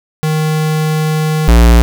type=tone pair in turn; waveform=square; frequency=155.56 / 58.27 Hz; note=D#3 / A#1; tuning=0 / 0 cents; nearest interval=octave + perfect fourth; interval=1700 cents; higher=first; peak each=-12 / -4 dBFS; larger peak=second; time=0.23-1.48 / 1.48-1.82 s; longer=first; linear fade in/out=0 ms; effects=none